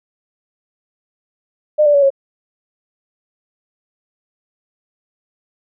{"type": "tone with pitch steps", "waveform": "sine", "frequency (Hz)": [605, 585.4, 566.4, 548.1], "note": ["D#5", "D5", "C#5", "C#5"], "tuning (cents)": [-49, -6, 37, -20], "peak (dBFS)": -8, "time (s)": [1.78, 2.104], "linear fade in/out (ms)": 20, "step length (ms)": 81, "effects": []}